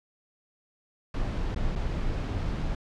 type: noise with dropouts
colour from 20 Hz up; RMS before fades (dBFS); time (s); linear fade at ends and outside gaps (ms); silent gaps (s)
brown; -29; 1.14-2.75; 2; 1.546-1.561 / 1.753-1.759
effects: low-pass 5000 Hz 12 dB/octave